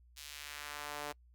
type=tone with high-pass filter sweep; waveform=sawtooth; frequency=146.83 Hz; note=D3; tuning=in tune; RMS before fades=-45 dBFS; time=0.16-1.13 s; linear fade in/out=20 ms; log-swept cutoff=3900 to 540 Hz; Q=0.95; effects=noise-tail reverb RT60 0.1 s tail -26 dB re dry + added 60 Hz sine -60 dBFS peak until 1.34 s